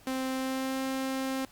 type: tone with pitch glide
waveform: sawtooth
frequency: 261.6 to 265.1 Hz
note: C4 to C4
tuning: 0 to +23 cents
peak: -26 dBFS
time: 0.07-1.45 s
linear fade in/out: 2 ms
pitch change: +23 cents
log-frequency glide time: 0.31-0.82 s
effects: pink hiss -57 dBFS RMS until 1.51 s + Opus 48 kbps